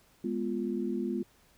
sine chord, F diminished, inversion first, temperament equal, 207.7 / 246.9 / 349.2 Hz, Ab3 / Cb4 / F4, 0 / 0 / 0 cents, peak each -34 dBFS, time 0.24-1.23 s, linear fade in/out 5 ms, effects pink hiss -64 dBFS RMS until 1.57 s

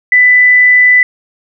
sine tone, 1992 Hz, B6, 14 cents sharp, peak -3 dBFS, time 0.12-1.03 s, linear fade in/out 2 ms, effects none

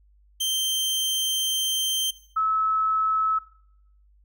sawtooth / sine tone pair in turn, 3136 / 1297.4 Hz, G7 / E6, 0 / -28 cents, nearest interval octave + minor third, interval 1528 cents, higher first, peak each -20 dBFS, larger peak neither, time 0.4-2.11 / 2.36-3.39 s, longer first, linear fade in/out 10 ms, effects noise-tail reverb RT60 0.7 s tail -18 dB re dry + added 50 Hz sine -55 dBFS peak until 4.24 s

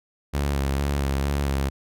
sawtooth tone with vibrato, 69.7 Hz, C#2, 10 cents sharp, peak -18 dBFS, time 0.33-1.7 s, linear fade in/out 20 ms, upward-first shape square, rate 2.2 Hz, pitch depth 29 cents each way, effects none

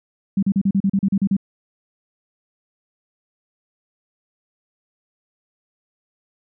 sine tone bursts, 196 Hz, G3, in tune, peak -14 dBFS, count 11, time 0.37-1.367 s, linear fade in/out 5 ms, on 57 ms, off 37 ms, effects none

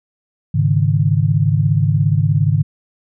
sine chord, Ab suspended fourth, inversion none, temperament equal, 103.83 / 138.59 / 155.56 Hz, Ab2 / Db3 / Eb3, 0 / 0 / 0 cents, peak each -16 dBFS, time 0.54-2.63 s, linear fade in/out 10 ms, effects none

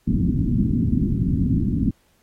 white low-pass noise, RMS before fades -20 dBFS, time 0.07-1.91 s, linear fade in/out 10 ms, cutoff 280 Hz, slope 48 dB/octave, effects pink hiss -63 dBFS RMS until 2.22 s + AAC 48 kbps

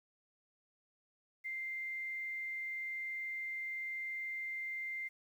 sine tone with quantisation, 2093 Hz, C7, in tune, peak -38 dBFS, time 1.44-5.09 s, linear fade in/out 20 ms, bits 11, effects none

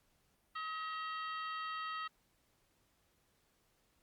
harmonic tone with a mistuned harmonic, 636 Hz, D#5, 38 cents sharp, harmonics 2 / 3 / 4 / 5 / 6 / 7, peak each -40 / -47 / -52 / -52 / -55 / -57 dBFS, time 0.55-2.08 s, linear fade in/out 10 ms, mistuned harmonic 4, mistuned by +120 cents, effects pink hiss -75 dBFS RMS until 4.02 s + Opus 48 kbps

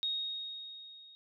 sine tone with level ramp, 3741 Hz, A#7, 5 cents sharp, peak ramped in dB -30 to -53 dBFS, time 0.03-1.15 s, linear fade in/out 0 ms, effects none

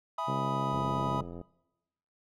triangle chord, E major seventh, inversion none, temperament equal with one note detuned, 659.3 / 830.6 / 987.8 / 1249.6 Hz, E5 / G#5 / B5 / D#6, 0 / 0 / 0 / +7 cents, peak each -37 / -38 / -32 / -34 dBFS, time 0.18-1.21 s, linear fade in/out 5 ms
harmonic tone, 67.3 Hz, C2, 49 cents sharp, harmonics 2 / 3 / 4 / 5 / 6 / 7 / 8 / 9, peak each -34 / -38 / -40 / -42 / -44 / -45 / -46 / -47 dBFS, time 0.27-1.23 s, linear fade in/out 20 ms
click train, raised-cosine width 2 ms, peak -30 dBFS, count 60, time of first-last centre 0.73-1.414 s, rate 86.3 Hz
effects noise-tail reverb RT60 1.0 s tail -24 dB re dry

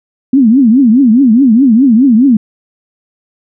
sine tone with vibrato, 245.9 Hz, B3, 7 cents flat, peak -3 dBFS, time 0.33-2.37 s, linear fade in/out 5 ms, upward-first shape triangle, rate 4.8 Hz, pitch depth 290 cents each way, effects none

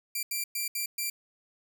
5% pulse tone bursts at uneven times, 2356 Hz, D7, 5 cents sharp, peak -20 dBFS, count 5, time 0.15-0.23 / 0.31-0.44 / 0.55-0.68 / 0.75-0.86 / 0.98-1.1 s, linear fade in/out 5 ms, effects none

